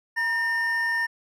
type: tone pair together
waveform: triangle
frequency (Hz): 951.5 / 1816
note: A#5 / A#6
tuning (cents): +35 / -46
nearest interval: major seventh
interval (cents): 1119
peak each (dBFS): -31 / -21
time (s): 0.16-1.07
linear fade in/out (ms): 20
effects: none